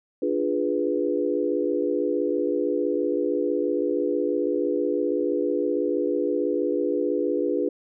sine chord, D diminished seventh, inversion none, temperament equal, 293.7 / 349.2 / 415.3 / 493.9 Hz, D4 / F4 / Ab4 / Cb5, 0 / 0 / 0 / 0 cents, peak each -27 dBFS, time 0.22-7.69 s, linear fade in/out 5 ms, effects none

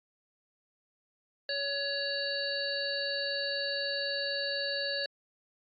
harmonic tone, 561 Hz, C#5, 21 cents sharp, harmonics 1 / 3 / 5 / 7 / 8, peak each -36 / -36 / -43 / -39 / -35 dBFS, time 1.49-5.06 s, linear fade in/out 2 ms, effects AAC 64 kbps

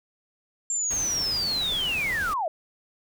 sine linear sweep, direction down, 7400 to 596 Hz, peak -24 dBFS, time 0.7-2.48 s, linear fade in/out 2 ms
pink noise, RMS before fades -37 dBFS, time 0.9-2.34 s, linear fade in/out 10 ms
effects none

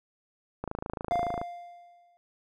click train, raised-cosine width 1 ms, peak -19 dBFS, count 22, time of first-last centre 0.64-1.415 s, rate 27.1 Hz
triangle tone with exponential decay, 698.5 Hz, F5, in tune, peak -21 dBFS, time 1.11-2.17 s, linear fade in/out 0 ms, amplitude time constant 230 ms
effects none

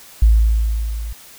sine tone with level ramp, 55 Hz, A1, in tune, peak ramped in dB -6 to -24 dBFS, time 0.22-1.13 s, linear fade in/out 5 ms, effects white hiss -42 dBFS RMS until 1.38 s

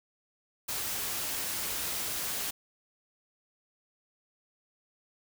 white noise, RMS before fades -34 dBFS, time 0.68-2.51 s, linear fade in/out 10 ms, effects none

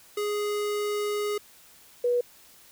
square / sine tone pair in turn, 415.3 / 486.4 Hz, G#4 / B4, 0 / -26 cents, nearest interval minor third, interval 274 cents, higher second, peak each -27 / -21 dBFS, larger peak second, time 0.17-1.38 / 2.04-2.21 s, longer first, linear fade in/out 5 ms, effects white hiss -54 dBFS RMS until 2.71 s

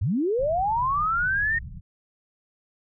sine linear sweep, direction up, 75.1 to 1864.7 Hz, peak -21 dBFS, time 0.01-1.59 s, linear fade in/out 10 ms
pink low-pass noise, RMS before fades -37 dBFS, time 0.38-1.81 s, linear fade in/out 20 ms, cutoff 170 Hz, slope 48 dB/octave
effects none

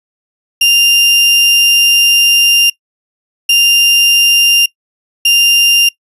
35% pulse tone bursts at uneven times, 2794 Hz, F7, in tune, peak -4 dBFS, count 3, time 0.61-2.7 / 3.49-4.66 / 5.25-5.89 s, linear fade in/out 5 ms, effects noise-tail reverb RT60 0.1 s tail -23 dB re dry + resampled to 32000 Hz

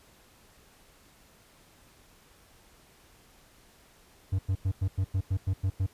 triangle tone bursts, 95.1 Hz, F#2, 48 cents sharp, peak -22 dBFS, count 10, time 4.32-5.866 s, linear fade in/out 10 ms, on 70 ms, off 94 ms, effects pink hiss -59 dBFS RMS until 5.93 s + resampled to 32000 Hz

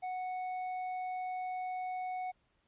sine tone with hard clipping, 738 Hz, F#5, 5 cents flat, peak -37 dBFS, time 0.02-2.32 s, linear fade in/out 20 ms, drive 5 dB, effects pink hiss -75 dBFS RMS until 2.67 s + resampled to 8000 Hz

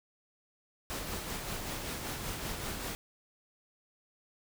pink noise with tremolo, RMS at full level -37 dBFS, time 0.9-2.95 s, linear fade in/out 0 ms, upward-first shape sine, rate 5.2 Hz, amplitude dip 35%, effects none

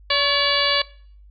harmonic tone with a mistuned harmonic, 572 Hz, D5, 46 cents flat, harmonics 1 / 2 / 3 / 4 / 5 / 6 / 7 / 8, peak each -25 / -25 / -25 / -25 / -25 / -25 / -25 / -25 dBFS, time 0.1-0.82 s, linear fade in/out 5 ms, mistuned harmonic 2, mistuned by -54 cents, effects noise-tail reverb RT60 0.5 s tail -20 dB re dry + added 50 Hz sine -44 dBFS peak until 1.3 s

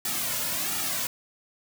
white noise with flanger, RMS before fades -29 dBFS, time 0.05-1.07 s, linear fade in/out 2 ms, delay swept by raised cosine 1.9 to 2.62 ms, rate 1.4 Hz, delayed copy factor -0.8, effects none

